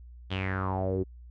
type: tone with low-pass filter sweep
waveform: sawtooth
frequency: 94.8 Hz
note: F#2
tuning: 43 cents sharp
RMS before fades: -30 dBFS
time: 0.3-1.04 s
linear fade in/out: 20 ms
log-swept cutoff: 3400 to 340 Hz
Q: 6.2
effects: added 60 Hz sine -45 dBFS peak until 1.3 s